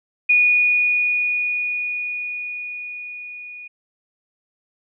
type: tone with level ramp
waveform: sine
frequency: 2458 Hz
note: D#7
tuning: 22 cents flat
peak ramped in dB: -11 to -34 dBFS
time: 0.29-3.68 s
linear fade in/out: 10 ms
effects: none